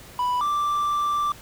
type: tone pair in turn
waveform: triangle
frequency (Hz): 987.8 / 1174.7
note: B5 / D6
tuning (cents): 0 / 0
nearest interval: minor third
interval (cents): 300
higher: second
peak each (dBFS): -19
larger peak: neither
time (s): 0.19-0.41 / 0.41-1.32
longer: second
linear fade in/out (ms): 2
effects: pink hiss -45 dBFS RMS until 1.41 s